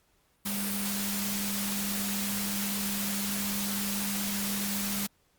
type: tone in noise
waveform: sine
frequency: 201 Hz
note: G3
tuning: 44 cents sharp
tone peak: -33 dBFS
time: 0.45-5.07 s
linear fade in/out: 10 ms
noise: white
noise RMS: -33 dBFS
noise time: 0.45-5.07 s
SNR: -3 dB
effects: pink hiss -69 dBFS RMS until 5.38 s + Opus 48 kbps